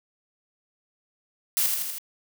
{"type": "noise with echo", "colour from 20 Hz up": "blue", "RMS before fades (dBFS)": -23, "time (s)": [1.57, 1.66], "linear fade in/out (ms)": 0, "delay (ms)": 81, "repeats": 4, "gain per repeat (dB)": -3, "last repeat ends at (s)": 1.984, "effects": []}